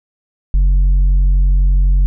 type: tone with tanh clipping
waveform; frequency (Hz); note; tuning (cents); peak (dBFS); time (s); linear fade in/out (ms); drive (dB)
sine; 46; F#1; -9; -9; 0.54-2.06; 0; 4
effects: none